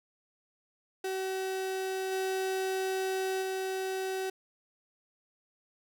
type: tone with level steps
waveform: 35% pulse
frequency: 379.6 Hz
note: F#4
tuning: 44 cents sharp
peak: -30 / -28 / -30 dBFS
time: 1.04-4.3 s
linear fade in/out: 5 ms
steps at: 2.11 / 3.41 s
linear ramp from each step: 20 ms
effects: none